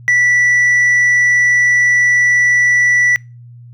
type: tone with tanh clipping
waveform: triangle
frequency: 1961 Hz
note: B6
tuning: 13 cents flat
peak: -9 dBFS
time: 0.08-3.16 s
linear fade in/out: 0 ms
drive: 7 dB
effects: noise-tail reverb RT60 0.3 s tail -26 dB re dry + added 120 Hz sine -34 dBFS peak until 3.73 s